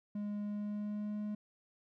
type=tone with pitch glide; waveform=triangle; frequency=206.7 to 209.7 Hz; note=G#3 to G#3; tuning=-8 to +17 cents; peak=-34 dBFS; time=0.15-1.35 s; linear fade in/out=5 ms; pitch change=+25 cents; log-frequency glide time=0.41-1.21 s; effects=none